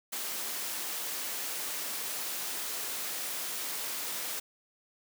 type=high-pass noise; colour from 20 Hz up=white; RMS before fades=-36 dBFS; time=0.12-4.4 s; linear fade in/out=10 ms; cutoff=250 Hz; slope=12 dB/octave; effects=none